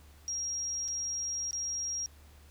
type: tone with dropouts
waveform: sine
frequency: 5630 Hz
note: F8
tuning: 13 cents sharp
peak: -32 dBFS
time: 0.28-2.06 s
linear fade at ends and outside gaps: 0 ms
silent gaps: 0.88-0.884 / 1.509-1.53 s
effects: added 73 Hz sine -54 dBFS peak until 2.5 s + pink hiss -61 dBFS RMS until 2.5 s